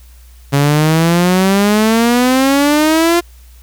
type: exponential sweep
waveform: sawtooth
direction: up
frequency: 138.59 to 349.2 Hz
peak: -5 dBFS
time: 0.52-3.21 s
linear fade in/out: 20 ms
effects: added 60 Hz sine -37 dBFS peak until 3.62 s + white hiss -49 dBFS RMS until 3.62 s